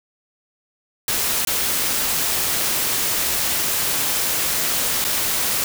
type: noise with dropouts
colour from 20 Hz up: white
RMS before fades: -21 dBFS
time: 1.08-5.64 s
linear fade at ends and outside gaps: 1 ms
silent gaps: 1.45-1.472 / 5.042-5.049 s
effects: none